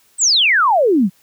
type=exponential sweep; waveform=sine; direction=down; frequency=8510 to 170.6 Hz; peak=-10 dBFS; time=0.18-1.1 s; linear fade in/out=50 ms; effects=white hiss -55 dBFS RMS until 1.22 s